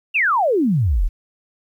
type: exponential sweep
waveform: sine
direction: down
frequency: 2855 to 32.03 Hz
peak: -14 dBFS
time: 0.14-1.09 s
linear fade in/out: 20 ms
effects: 9-bit